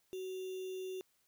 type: tone with sample-and-hold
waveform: sine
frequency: 374.2 Hz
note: F#4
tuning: 20 cents sharp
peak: -39 dBFS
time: 0.13-1.01 s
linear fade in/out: 0 ms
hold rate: 3150 Hz
effects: white hiss -75 dBFS RMS until 1.27 s